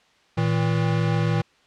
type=tone pair together; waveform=square; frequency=114.3 / 160.8 Hz; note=A#2 / E3; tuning=-34 / -43 cents; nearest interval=tritone; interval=591 cents; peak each=-23 dBFS; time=0.37-1.42 s; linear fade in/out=10 ms; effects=white hiss -59 dBFS RMS until 1.66 s + low-pass 4000 Hz 12 dB/octave